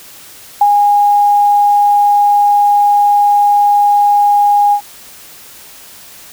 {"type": "tone with ADSR envelope", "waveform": "sine", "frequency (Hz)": 820, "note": "G#5", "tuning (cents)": -22, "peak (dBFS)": -3, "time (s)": [0.61, 4.81], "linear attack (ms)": 5, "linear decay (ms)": 43, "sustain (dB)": -3, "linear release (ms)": 81, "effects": ["white hiss -36 dBFS RMS until 6.32 s"]}